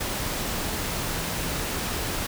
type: tone in noise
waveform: sine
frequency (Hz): 164.81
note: E3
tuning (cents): 0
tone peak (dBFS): -37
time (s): 0.89-1.6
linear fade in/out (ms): 10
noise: pink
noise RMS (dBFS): -29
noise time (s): 0-2.27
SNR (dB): -11
effects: none